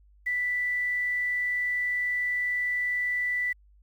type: tone with quantisation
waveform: sine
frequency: 1975.5 Hz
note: B6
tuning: in tune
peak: -25 dBFS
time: 0.26-3.53 s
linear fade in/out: 10 ms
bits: 9
effects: added 50 Hz sine -55 dBFS peak until 3.82 s